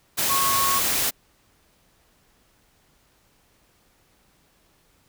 sine tone in noise, 1100 Hz, C#6, 14 cents flat, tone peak -22 dBFS, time 0.29-0.8 s, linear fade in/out 20 ms, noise white, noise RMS -23 dBFS, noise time 0.17-1.11 s, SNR -2 dB, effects pink hiss -62 dBFS RMS until 5.08 s

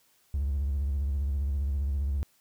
triangle tone with vibrato, 69.9 Hz, C#2, 15 cents sharp, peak -23 dBFS, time 0.34-2.23 s, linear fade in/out 0 ms, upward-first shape sine, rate 15 Hz, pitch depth 110 cents each way, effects tanh soft clip ceiling -21 dBFS + white hiss -66 dBFS RMS until 2.4 s

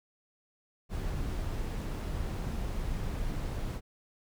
brown noise, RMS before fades -34 dBFS, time 0.89-3.81 s, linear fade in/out 50 ms, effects none

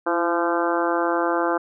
harmonic tone with a mistuned harmonic, 171.5 Hz, F3, 31 cents flat, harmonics 2 / 3 / 4 / 5 / 6 / 7 / 8 / 9, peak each -24 / -26 / -27 / -28 / -29 / -29 / -30 / -31 dBFS, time 0.06-1.58 s, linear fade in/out 10 ms, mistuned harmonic 2, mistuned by -30 cents, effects none

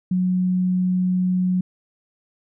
sine tone, 182.9 Hz, F#3, 20 cents flat, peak -17 dBFS, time 0.11-1.61 s, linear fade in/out 5 ms, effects none

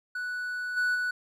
triangle tone with level steps, 1480 Hz, F#6, in tune, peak -29 / -22 / -25 dBFS, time 0.15-1.11 s, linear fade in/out 5 ms, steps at 0.76 / 0.94 s, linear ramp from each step 20 ms, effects none

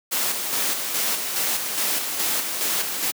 white noise with tremolo, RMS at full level -23 dBFS, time 0.11-3.12 s, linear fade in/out 20 ms, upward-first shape square, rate 2.4 Hz, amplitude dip 40%, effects high-pass 200 Hz 12 dB/octave

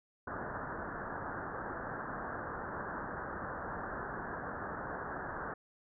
white low-pass noise, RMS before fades -41 dBFS, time 0.27-5.54 s, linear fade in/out 5 ms, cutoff 1700 Hz, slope 96 dB/octave, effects none

